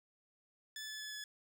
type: tone with pitch steps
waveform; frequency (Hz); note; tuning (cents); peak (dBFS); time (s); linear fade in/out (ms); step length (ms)
15% pulse; 1737 / 1727 / 1717 / 1707.2; A6 / A6 / A6 / G#6; -23 / -33 / -43 / +47; -37; 0.76-1.24; 2; 120
effects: none